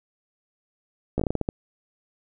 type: slowing click train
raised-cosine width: 2 ms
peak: -11 dBFS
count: 9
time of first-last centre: 1.18-1.489 s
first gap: 15 ms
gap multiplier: 1.26
effects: none